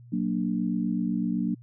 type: chord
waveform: sine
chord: Gb augmented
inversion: none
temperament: equal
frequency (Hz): 185 / 233.1 / 293.7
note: Gb3 / Bb3 / D4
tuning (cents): 0 / 0 / 0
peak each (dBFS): -28 / -28 / -31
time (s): 0.12-1.55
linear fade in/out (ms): 10
effects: added 120 Hz sine -46 dBFS peak until 1.62 s